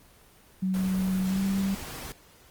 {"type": "tone with pitch glide", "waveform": "sine", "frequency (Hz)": [187.8, 194.31], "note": ["F#3", "G3"], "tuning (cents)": [26, -15], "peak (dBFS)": -24, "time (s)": [0.62, 1.75], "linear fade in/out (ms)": 10, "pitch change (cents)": 59, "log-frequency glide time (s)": [1.28, 1.42]}
{"type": "noise", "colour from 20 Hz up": "pink", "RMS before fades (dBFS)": -39, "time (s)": [0.74, 2.12], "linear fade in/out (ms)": 0}
{"effects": ["pink hiss -56 dBFS RMS until 2.5 s", "Opus 24 kbps"]}